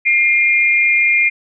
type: tone pair together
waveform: sine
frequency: 2114 / 2411 Hz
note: C7 / D7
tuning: +17 / +45 cents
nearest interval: major second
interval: 228 cents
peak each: -13 dBFS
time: 0.05-1.3 s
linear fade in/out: 20 ms
effects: none